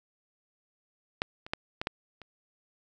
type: clicks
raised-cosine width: 0.3 ms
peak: -11 / -27 / -13 / -16 / -13 / -30 dBFS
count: 6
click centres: 1.219 / 1.465 / 1.535 / 1.815 / 1.871 / 2.217 s
effects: none